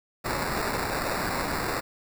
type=noise with sample-and-hold; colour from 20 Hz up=white; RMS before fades=-29 dBFS; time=0.24-1.81 s; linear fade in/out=20 ms; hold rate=3150 Hz; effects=none